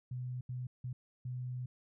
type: tone bursts at uneven times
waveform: sine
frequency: 125.5 Hz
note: B2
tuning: 28 cents sharp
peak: -37 dBFS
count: 4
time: 0.11-0.41 / 0.49-0.67 / 0.84-0.93 / 1.25-1.66 s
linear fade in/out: 5 ms
effects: none